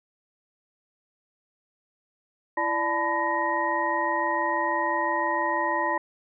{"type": "tone cluster", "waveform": "sine", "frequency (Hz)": [334.8, 589, 874, 1000, 1873], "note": ["E4", "D5", "A5", "B5", "A#6"], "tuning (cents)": [27, 5, -12, 21, 8], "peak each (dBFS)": [-33, -31, -29, -27, -29], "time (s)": [2.57, 5.98], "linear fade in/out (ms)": 5, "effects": []}